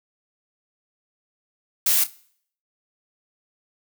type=noise with echo; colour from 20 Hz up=blue; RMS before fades=-19 dBFS; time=1.86-2.04 s; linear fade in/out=5 ms; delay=30 ms; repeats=2; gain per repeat=-14 dB; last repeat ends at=2.1 s; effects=noise-tail reverb RT60 0.6 s tail -21 dB re dry